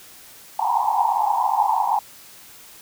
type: band-pass noise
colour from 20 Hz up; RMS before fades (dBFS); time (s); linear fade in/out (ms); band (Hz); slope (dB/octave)
white; -20; 0.59-1.99; 5; 770 to 970; 96
effects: white hiss -45 dBFS RMS until 2.81 s